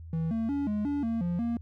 triangle tone with pitch steps, 162.5 / 225.7 / 283 / 209.4 / 286.9 / 228.4 / 174.2 / 234.1 Hz, E3 / A3 / C#4 / G#3 / D4 / A#3 / F3 / A#3, -24 / +44 / +36 / +15 / -40 / -35 / -4 / +8 cents, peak -25 dBFS, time 0.13-1.57 s, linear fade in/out 2 ms, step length 180 ms, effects added 82 Hz sine -41 dBFS peak until 1.61 s

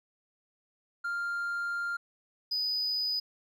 triangle tone pair in turn, 1396.9 / 4978 Hz, F6 / D#8, 0 / 0 cents, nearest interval octave + minor seventh, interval 2200 cents, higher second, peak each -28 / -26 dBFS, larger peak second, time 1.04-1.97 / 2.51-3.2 s, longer first, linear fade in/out 10 ms, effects tanh soft clip ceiling -24 dBFS

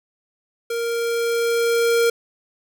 square tone with level ramp, 466.2 Hz, A#4, in tune, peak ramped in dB -23 to -15 dBFS, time 0.7-2.1 s, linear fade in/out 5 ms, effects none

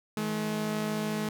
sawtooth tone pair together, 160 / 213.6 Hz, D#3 / G#3, +49 / +49 cents, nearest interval perfect fourth, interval 500 cents, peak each -32 / -26 dBFS, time 0.17-1.29 s, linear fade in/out 2 ms, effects none

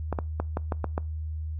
clicks, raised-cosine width 1 ms, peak -14 dBFS, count 7, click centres 0.127 / 0.188 / 0.4 / 0.571 / 0.722 / 0.843 / 0.979 s, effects noise-tail reverb RT60 0.3 s tail -24 dB re dry + added 78 Hz sine -30 dBFS peak until 1.59 s

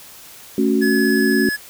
sine chord, F# minor, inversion first, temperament equal with one note detuned, 220 / 277.2 / 368.9 Hz, A3 / C#4 / F#4, 0 / 0 / -5 cents, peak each -18 / -18 / -19 dBFS, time 0.58-1.49 s, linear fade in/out 2 ms
square tone, 1699 Hz, G#6, 39 cents sharp, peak -21 dBFS, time 0.81-1.57 s, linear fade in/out 20 ms
effects white hiss -41 dBFS RMS until 1.69 s

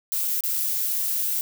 violet noise with dropouts, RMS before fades -25 dBFS, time 0.12-1.41 s, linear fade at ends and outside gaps 0 ms, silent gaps 0.407-0.437 s, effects none

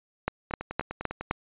two click trains, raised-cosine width 0.5 ms, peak -10 / -19 dBFS, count 5 / 9, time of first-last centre 0.28-1.311 / 0.51-1.31 s, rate 3.88 / 10 Hz, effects resampled to 8000 Hz

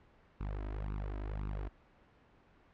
sawtooth tone with flanger, 50.8 Hz, G#1, 38 cents flat, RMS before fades -39 dBFS, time 0.4-1.69 s, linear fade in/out 10 ms, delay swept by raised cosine 0.76 to 3.16 ms, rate 1.9 Hz, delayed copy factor +1, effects pink hiss -64 dBFS RMS until 2.73 s + low-pass 2000 Hz 12 dB/octave

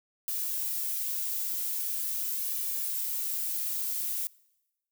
violet noise with flanger, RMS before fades -32 dBFS, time 0.28-4.27 s, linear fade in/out 0 ms, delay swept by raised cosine 1.7 to 2.9 ms, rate 0.42 Hz, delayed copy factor +0.5, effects noise-tail reverb RT60 1.0 s tail -24 dB re dry

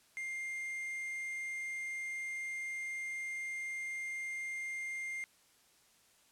triangle tone with quantisation, 2108 Hz, C7, 12 cents sharp, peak -36 dBFS, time 0.17-5.24 s, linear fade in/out 0 ms, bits 9, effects white hiss -67 dBFS RMS until 6.31 s + low-pass 11000 Hz 12 dB/octave

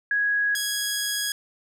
sine / 10% pulse tone pair in turn, 1661.2 / 1661.2 Hz, G#6 / G#6, 0 / 0 cents, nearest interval unison, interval 0 cents, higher neither, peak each -20 / -16 dBFS, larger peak second, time 0.11-0.55 / 0.55-1.32 s, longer second, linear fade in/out 2 ms, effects none

